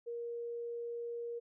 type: tone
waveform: sine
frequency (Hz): 471.2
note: A#4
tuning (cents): +19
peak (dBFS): -38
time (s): 0.06-1.4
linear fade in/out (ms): 20
effects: none